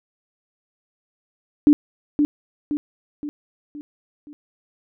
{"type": "tone with echo", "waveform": "sine", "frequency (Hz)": 294.2, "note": "D4", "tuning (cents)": 3, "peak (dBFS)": -8, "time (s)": [1.67, 1.73], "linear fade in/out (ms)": 0, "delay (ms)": 520, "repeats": 5, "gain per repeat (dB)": -6, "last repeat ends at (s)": 4.33, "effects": []}